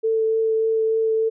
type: tone with vibrato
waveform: sine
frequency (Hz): 444.4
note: A4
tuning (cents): +17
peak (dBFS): -17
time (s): 0.03-1.3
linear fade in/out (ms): 20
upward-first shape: triangle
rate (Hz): 3.4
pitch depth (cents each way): 11
effects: none